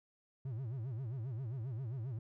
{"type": "tone with vibrato", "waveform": "triangle", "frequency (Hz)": 121.8, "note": "B2", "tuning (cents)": -24, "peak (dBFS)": -36, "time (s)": [0.45, 2.19], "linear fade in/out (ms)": 5, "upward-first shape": "sine", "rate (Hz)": 7.5, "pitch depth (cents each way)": 220, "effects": []}